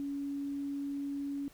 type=tone; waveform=sine; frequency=281.4 Hz; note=C#4; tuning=26 cents sharp; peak=-34 dBFS; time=0-1.48 s; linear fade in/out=0 ms; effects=pink hiss -61 dBFS RMS until 1.53 s